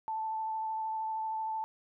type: tone with vibrato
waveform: sine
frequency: 880 Hz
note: A5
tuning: in tune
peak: -32 dBFS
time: 0.08-1.64 s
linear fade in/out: 0 ms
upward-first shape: sine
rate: 13 Hz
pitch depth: 12 cents each way
effects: none